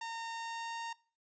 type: tone with pitch glide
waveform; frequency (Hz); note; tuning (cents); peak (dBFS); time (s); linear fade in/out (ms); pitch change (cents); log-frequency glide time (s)
sawtooth; 916 to 922.9; A#5 to A#5; -31 to -18; -35; 0.01-0.93; 5; +13; 0.3-0.8
effects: noise-tail reverb RT60 0.4 s tail -22 dB re dry + resampled to 16000 Hz